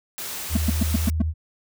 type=noise; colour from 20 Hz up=white; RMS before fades=-32 dBFS; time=0.18-1.1 s; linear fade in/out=0 ms
type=tone with pitch glide; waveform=sine; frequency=78.5 to 79.32 Hz; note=D#2 to D#2; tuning=+16 to +34 cents; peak=-21 dBFS; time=0.49-1.34 s; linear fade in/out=50 ms; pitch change=+18 cents; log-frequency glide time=0.67-1.18 s
type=tone bursts; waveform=triangle; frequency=220 Hz; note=A3; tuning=in tune; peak=-14 dBFS; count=6; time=0.55-1.22 s; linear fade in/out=5 ms; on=20 ms; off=110 ms
effects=none